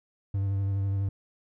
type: tone with vibrato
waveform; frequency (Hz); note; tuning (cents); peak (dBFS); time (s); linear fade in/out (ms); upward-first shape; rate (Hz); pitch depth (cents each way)
triangle; 98.3; G2; +5; -23; 0.34-1.09; 5; sine; 12; 22
effects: none